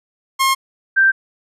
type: tone pair in turn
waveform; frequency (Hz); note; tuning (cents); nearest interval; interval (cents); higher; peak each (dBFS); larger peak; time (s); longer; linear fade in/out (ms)
sawtooth / sine; 1071 / 1569.1; C6 / G6; +40 / +1; perfect fifth; 661; second; -9; neither; 0.39-0.55 / 0.96-1.12; neither; 20
effects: resampled to 32000 Hz